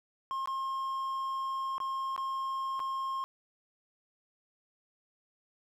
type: tone with dropouts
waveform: triangle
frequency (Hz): 1069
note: C6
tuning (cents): +37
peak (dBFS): -30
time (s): 0.31-3.24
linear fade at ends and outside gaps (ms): 0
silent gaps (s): 0.458-0.474 / 1.781-1.802 / 2.163-2.178 / 2.794-2.801
effects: none